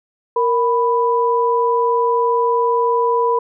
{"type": "tone pair together", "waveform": "sine", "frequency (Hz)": [466.4, 989.5], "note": ["A#4", "B5"], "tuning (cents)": [1, 3], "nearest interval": "octave + minor second", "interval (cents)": 1302, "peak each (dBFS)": [-16, -16], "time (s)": [0.36, 3.39], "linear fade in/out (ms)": 5, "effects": []}